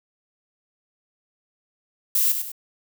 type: noise with echo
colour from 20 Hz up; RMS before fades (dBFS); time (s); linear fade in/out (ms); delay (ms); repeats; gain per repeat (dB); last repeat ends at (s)
violet; -20; 2.15-2.32; 2; 99; 2; -7; 2.518
effects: none